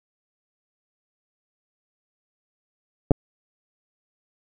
clicks, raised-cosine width 2 ms, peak -4 dBFS, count 2, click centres 3.109 / 3.116 s, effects none

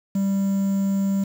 triangle tone with quantisation, 196 Hz, G3, in tune, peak -17 dBFS, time 0.15-1.24 s, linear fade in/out 5 ms, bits 7, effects none

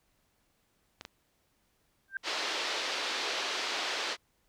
clicks, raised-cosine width 0.2 ms, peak -24 dBFS, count 2, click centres 1.011 / 1.051 s
sine tone with exponential growth, 1576 Hz, G6, 9 cents sharp, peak -28 dBFS, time 2.08-2.17 s, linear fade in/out 2 ms, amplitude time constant 18 ms
white band-pass noise, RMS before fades -34 dBFS, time 2.23-4.17 s, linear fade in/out 50 ms, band 320 to 4800 Hz, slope 24 dB/octave
effects pink hiss -73 dBFS RMS until 4.48 s

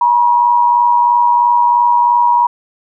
sine tone with amplitude modulation, 960 Hz, B5, 49 cents flat, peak -5 dBFS, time 0.01-2.47 s, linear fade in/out 5 ms, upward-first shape sine, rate 103 Hz, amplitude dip 55%, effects none

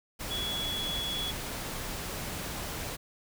sine tone in noise, 3372 Hz, G#7, 26 cents sharp, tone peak -32 dBFS, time 0.3-1.32 s, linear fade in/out 20 ms, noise pink, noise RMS -37 dBFS, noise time 0.19-2.97 s, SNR +2 dB, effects none

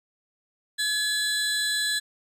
30% pulse tone pair together, 1700 / 4027 Hz, G#6 / B7, +40 / +33 cents, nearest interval octave + minor third, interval 1493 cents, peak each -24 dBFS, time 0.78-2 s, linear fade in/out 20 ms, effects resampled to 32000 Hz

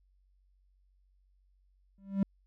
triangle tone with exponential growth, 196 Hz, G3, in tune, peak -20 dBFS, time 1.98-2.23 s, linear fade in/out 2 ms, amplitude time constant 54 ms, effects added 47 Hz sine -65 dBFS peak until 2.46 s

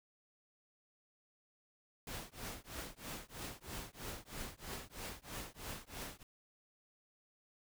pink noise with tremolo, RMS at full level -43 dBFS, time 2.07-6.23 s, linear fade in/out 2 ms, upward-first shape triangle, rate 3.1 Hz, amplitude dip 100%, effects none

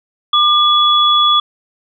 sine tone pair together, 1200 / 3394 Hz, D6 / G#7, +37 / +37 cents, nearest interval octave + tritone, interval 1800 cents, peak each -11 dBFS, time 0.33-1.4 s, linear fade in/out 5 ms, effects none

